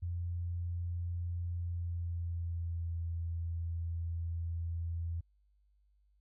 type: tone with pitch glide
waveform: sine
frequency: 86.7 to 83.89 Hz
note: F2 to E2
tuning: -12 to +31 cents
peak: -34 dBFS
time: 0.02-5.21 s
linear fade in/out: 10 ms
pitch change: -57 cents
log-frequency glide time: 1.55-2.98 s
effects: added 50 Hz sine -67 dBFS peak until 6.2 s